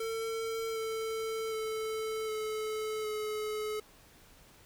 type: tone with pitch steps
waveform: square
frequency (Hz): 450.5 / 444.6 / 438.7 / 432.9 / 427.2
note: A4 / A4 / A4 / A4 / G#4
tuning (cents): +41 / +18 / -5 / -28 / +49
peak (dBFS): -34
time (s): 0-3.8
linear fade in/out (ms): 5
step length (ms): 760
effects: pink hiss -59 dBFS RMS until 4.65 s